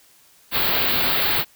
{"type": "band-stop noise", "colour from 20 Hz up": "white", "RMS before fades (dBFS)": -20, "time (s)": [0.51, 1.45], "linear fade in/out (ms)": 50, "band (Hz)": [4600, 14000], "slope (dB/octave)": 96, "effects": ["white hiss -54 dBFS RMS until 1.55 s"]}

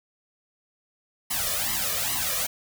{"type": "noise with flanger", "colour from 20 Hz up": "white", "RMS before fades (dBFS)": -27, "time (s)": [1.3, 2.47], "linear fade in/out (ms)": 10, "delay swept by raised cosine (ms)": [0.99, 1.72], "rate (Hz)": 2.4, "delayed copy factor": 0.95, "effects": []}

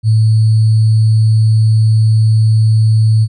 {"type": "tone with sample-and-hold", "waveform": "sine", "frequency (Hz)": 110, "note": "A2", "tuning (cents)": 0, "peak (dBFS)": -6, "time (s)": [0.03, 3.28], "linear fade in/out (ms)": 50, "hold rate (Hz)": 4410, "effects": ["resampled to 24000 Hz"]}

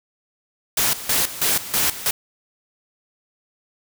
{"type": "noise with tremolo", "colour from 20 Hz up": "white", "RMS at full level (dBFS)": -19, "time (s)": [0.77, 2.11], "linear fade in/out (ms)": 5, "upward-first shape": "square", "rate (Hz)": 3.1, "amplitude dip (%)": 80, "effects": []}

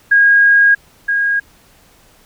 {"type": "tone pair in turn", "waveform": "sine", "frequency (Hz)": [1634, 1634], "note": ["G#6", "G#6"], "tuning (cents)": [-29, -29], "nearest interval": "unison", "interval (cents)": 0, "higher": "neither", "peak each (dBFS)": [-6, -12], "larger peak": "first", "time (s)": [[0.11, 0.75], [1.08, 1.4]], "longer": "first", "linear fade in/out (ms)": 10, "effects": ["pink hiss -49 dBFS RMS until 2.25 s"]}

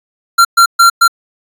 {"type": "tone bursts at uneven times", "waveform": "square", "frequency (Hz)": 1373, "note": "F6", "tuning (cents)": -30, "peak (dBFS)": -4, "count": 4, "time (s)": [[0.38, 0.45], [0.57, 0.66], [0.79, 0.9], [1.01, 1.08]], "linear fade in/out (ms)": 10, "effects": ["resampled to 32000 Hz"]}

